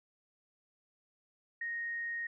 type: tone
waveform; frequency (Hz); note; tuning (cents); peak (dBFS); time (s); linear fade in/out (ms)
sine; 1864.7; A#6; 0; -35; 1.61-2.27; 5
effects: none